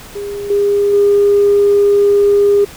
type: tone with level steps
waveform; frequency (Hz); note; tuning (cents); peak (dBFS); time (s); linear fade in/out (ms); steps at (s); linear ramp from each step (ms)
sine; 405.7; G#4; -41; -20 / -9 / -6; 0.15-2.65; 10; 0.5 / 0.93; 5
effects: tanh soft clip ceiling -2 dBFS + pink hiss -35 dBFS RMS until 2.76 s